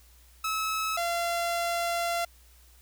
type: tone pair in turn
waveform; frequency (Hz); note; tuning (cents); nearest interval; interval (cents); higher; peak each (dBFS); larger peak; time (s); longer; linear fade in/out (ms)
sawtooth; 1295 / 686; E6 / F5; -31 / -31; major seventh; 1100; first; -24 / -23; second; 0.44-0.97 / 0.97-2.25; second; 5
effects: added 60 Hz sine -55 dBFS peak until 2.81 s + white hiss -60 dBFS RMS until 2.81 s